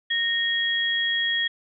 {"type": "tone pair together", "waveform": "sine", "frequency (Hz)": [1853, 3300], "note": ["A#6", "G#7"], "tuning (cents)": [-11, -12], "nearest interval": "minor seventh", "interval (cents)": 999, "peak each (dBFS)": -24, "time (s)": [0.1, 1.48], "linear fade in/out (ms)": 10, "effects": []}